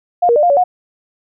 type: tone with pitch steps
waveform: sine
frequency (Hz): 707 / 472.1 / 596 / 702 / 566 / 725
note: F5 / A#4 / D5 / F5 / C#5 / F#5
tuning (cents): +21 / +22 / +25 / +9 / +36 / -35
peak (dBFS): -8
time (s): 0.22-0.64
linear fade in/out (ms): 10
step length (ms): 70
effects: none